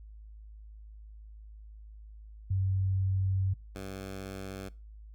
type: tone pair in turn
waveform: sine / 10% pulse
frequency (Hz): 95.5 / 96.44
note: G2 / G2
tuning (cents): -45 / -28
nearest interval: unison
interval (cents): 17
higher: second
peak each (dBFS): -26 / -31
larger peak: first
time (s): 2.5-3.54 / 3.75-4.69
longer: first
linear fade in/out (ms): 10
effects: noise-tail reverb RT60 0.3 s tail -21 dB re dry + added 53 Hz sine -46 dBFS peak until 5.14 s